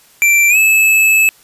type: tone with pitch glide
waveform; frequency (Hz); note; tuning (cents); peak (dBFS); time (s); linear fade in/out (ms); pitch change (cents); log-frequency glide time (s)
square; 2349 to 2606; D7 to E7; 0 to -20; -8; 0.22-1.29; 0; +180; 0.49-0.57
effects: white hiss -47 dBFS RMS until 1.43 s + resampled to 32000 Hz